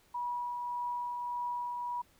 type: tone with tremolo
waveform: sine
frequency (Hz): 970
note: B5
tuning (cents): -31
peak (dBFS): -32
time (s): 0.14-2.02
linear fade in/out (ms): 10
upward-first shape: triangle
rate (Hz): 1.7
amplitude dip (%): 30
effects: pink hiss -66 dBFS RMS until 2.19 s